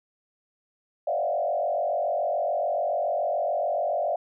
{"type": "tone with frequency modulation", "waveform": "sine", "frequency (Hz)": 646, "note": "E5", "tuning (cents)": -35, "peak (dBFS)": -23, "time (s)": [1.07, 4.16], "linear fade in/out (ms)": 5, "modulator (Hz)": 47, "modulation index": 1.8, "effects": []}